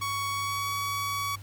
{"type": "tone with pitch glide", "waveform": "sawtooth", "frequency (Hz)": [1118, 1130.3], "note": ["C#6", "C#6"], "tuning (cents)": [14, 33], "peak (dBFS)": -25, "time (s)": [0.01, 1.36], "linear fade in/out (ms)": 10, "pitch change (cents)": 19, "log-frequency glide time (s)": [0.26, 0.75], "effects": ["added 100 Hz sine -41 dBFS peak until 1.42 s", "pink hiss -53 dBFS RMS until 1.42 s"]}